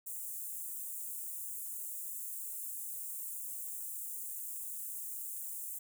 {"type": "high-pass noise", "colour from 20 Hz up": "white", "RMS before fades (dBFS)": -42, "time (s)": [0.06, 5.79], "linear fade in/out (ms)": 10, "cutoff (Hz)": 7400, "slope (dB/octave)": 48, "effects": []}